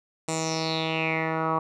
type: tone with low-pass filter sweep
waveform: 10% pulse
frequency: 160.6 Hz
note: E3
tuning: 45 cents flat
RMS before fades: -27 dBFS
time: 0.28-1.59 s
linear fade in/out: 5 ms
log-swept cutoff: 8100 to 1100 Hz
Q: 5.9
effects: none

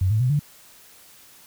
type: tone with pitch steps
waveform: sine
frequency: 93.4 / 108.54 / 126.12 / 146.56 Hz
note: F#2 / A2 / B2 / D3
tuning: +17 / -23 / +37 / -3 cents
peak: -17 dBFS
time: 0.01-0.394 s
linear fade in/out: 5 ms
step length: 96 ms
effects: white hiss -50 dBFS RMS until 1.46 s

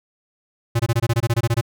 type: tone bursts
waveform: square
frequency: 116.7 Hz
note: A#2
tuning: 2 cents sharp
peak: -16 dBFS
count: 13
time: 0.75-1.612 s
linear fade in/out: 10 ms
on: 46 ms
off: 22 ms
effects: none

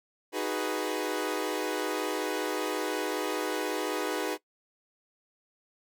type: chord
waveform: sawtooth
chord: G# minor seventh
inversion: second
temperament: equal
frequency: 311.1 / 370 / 415.3 / 493.9 Hz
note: D#4 / F#4 / G#4 / B4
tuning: 0 / 0 / 0 / 0 cents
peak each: -31 dBFS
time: 0.32-4.38 s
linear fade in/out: 50 ms
effects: noise-tail reverb RT60 0.1 s tail -20 dB re dry

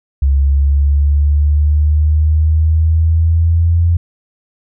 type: exponential sweep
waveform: sine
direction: up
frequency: 68.4 to 85.5 Hz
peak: -8 dBFS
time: 0.22-3.97 s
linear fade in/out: 5 ms
effects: none

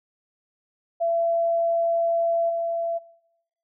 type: tone with level steps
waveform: sine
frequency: 673 Hz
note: E5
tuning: 36 cents sharp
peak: -20 / -24 dBFS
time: 1-2.99 s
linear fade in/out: 20 ms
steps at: 2.49 s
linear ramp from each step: 10 ms
effects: noise-tail reverb RT60 1.0 s tail -23 dB re dry

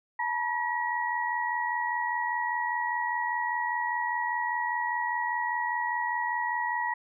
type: tone cluster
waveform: sine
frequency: 874 / 959 / 1914 Hz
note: A5 / A#5 / A#6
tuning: -12 / +49 / +45 cents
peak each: -34 / -30 / -31 dBFS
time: 0.19-6.94 s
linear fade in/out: 5 ms
effects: none

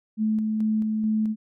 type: tone with tremolo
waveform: sine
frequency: 216.8 Hz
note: A3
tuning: 25 cents flat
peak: -20 dBFS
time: 0.17-1.36 s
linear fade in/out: 50 ms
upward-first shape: square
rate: 2.3 Hz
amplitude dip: 25%
effects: none

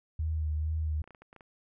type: tone with vibrato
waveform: sine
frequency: 77.78 Hz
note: D#2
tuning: in tune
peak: -28 dBFS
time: 0.19-1.02 s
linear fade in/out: 5 ms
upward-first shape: sine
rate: 2.2 Hz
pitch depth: 32 cents each way
type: clicks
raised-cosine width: 0.5 ms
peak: -37 dBFS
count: 8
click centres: 1.041 / 1.076 / 1.107 / 1.148 / 1.22 / 1.329 / 1.363 / 1.408 s
effects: none

